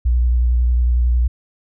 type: tone with vibrato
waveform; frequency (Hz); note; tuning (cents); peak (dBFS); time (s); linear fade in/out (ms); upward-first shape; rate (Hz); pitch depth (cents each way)
sine; 60.5; B1; -35; -12; 0.05-1.28; 10; sine; 11; 33
effects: none